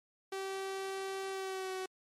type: tone with pitch glide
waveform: sawtooth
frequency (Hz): 386.2 to 375.6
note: G4 to F#4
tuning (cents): -26 to +26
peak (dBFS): -33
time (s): 0.32-1.86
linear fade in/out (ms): 5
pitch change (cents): -48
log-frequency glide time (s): 1.29-1.74
effects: low-pass 11000 Hz 12 dB/octave + MP3 64 kbps